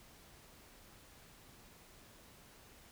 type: silence
effects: pink hiss -60 dBFS RMS until 2.91 s